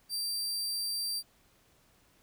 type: tone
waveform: sawtooth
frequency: 4699 Hz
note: D8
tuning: in tune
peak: -29 dBFS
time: 0.09-1.23 s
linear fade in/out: 50 ms
effects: pink hiss -66 dBFS RMS until 2.22 s